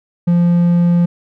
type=tone; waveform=triangle; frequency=173.3 Hz; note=F3; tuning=13 cents flat; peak=-7 dBFS; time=0.27-1.06 s; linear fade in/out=10 ms; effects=none